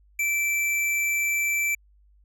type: tone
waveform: square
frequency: 2332 Hz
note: D7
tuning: 13 cents flat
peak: -23 dBFS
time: 0.19-1.75 s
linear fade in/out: 5 ms
effects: added 50 Hz sine -55 dBFS peak until 2.24 s